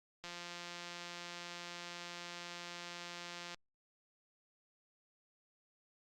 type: click train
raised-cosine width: 0.2 ms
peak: -29 dBFS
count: 576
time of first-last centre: 0.24-3.545 s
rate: 174 Hz
effects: Opus 48 kbps